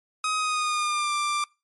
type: tone with pitch glide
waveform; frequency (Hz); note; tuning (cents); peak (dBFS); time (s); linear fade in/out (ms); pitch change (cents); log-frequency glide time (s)
sawtooth; 1260 to 1182.4; D#6 to D6; +21 to +11; -20; 0.24-1.44; 2; -110; 0.38-1.13
effects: noise-tail reverb RT60 0.3 s tail -26 dB re dry + MP3 48 kbps